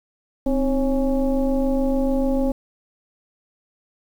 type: tone with frequency modulation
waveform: sine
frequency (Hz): 261.6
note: C4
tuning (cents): 0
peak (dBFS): -17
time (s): 0.46-2.52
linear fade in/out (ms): 5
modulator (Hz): 285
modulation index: 1.1
effects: 8-bit